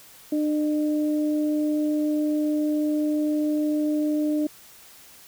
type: tone pair together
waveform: sine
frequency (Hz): 301.1 / 606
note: D4 / D#5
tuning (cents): +43 / -46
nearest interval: octave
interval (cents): 1211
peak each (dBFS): -21 / -31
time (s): 0.32-4.47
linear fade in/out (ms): 5
effects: white hiss -49 dBFS RMS until 5.27 s